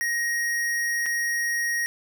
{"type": "tone with dropouts", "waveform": "square", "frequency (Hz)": 1879, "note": "A#6", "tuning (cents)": 13, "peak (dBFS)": -24, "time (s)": [0.01, 1.86], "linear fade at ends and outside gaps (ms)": 0, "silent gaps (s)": [1.059, 1.063], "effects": []}